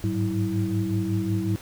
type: tone cluster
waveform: sine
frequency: 102.1 / 107.5 / 188.2 / 325.6 Hz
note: G#2 / A2 / F#3 / E4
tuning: -29 / -40 / +30 / -21 cents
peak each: -28 dBFS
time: 0.04-1.56 s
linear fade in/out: 0 ms
effects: pink hiss -45 dBFS RMS until 1.61 s